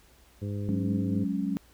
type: harmonic tone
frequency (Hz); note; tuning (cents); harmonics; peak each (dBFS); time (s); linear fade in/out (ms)
101.8; G#2; -34; 1 / 2 / 3 / 4 / 5; -31 / -37 / -41 / -43 / -45; 0.41-1.25; 20
type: chord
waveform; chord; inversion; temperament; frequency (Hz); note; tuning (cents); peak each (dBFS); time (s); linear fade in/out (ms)
sine; F# suspended second; none; equal; 185 / 207.7 / 277.2; F#3 / G#3 / C#4; 0 / 0 / 0; -31; 0.69-1.57; 0
effects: added 60 Hz sine -60 dBFS peak until 1.73 s + pink hiss -60 dBFS RMS until 1.73 s